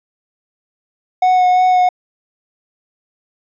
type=tone with vibrato; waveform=triangle; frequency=733 Hz; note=F#5; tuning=16 cents flat; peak=-7 dBFS; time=1.22-1.89 s; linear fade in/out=5 ms; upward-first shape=sine; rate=2.9 Hz; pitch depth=14 cents each way; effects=resampled to 16000 Hz